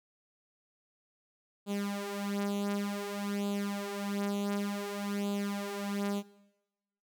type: tone with flanger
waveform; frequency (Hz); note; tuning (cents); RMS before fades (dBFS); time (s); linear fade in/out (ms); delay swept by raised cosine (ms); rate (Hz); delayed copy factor
sawtooth; 202; G#3; -48; -35; 1.66-6.23; 50; 0.26 to 5.26; 0.55; +0.75
effects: noise-tail reverb RT60 1.0 s tail -19 dB re dry